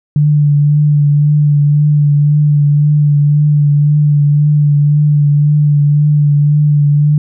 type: tone with vibrato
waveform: sine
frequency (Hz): 147.1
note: D3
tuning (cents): +3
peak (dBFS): -6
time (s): 0.16-7.18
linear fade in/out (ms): 2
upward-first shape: triangle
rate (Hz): 1.9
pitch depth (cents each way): 28
effects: none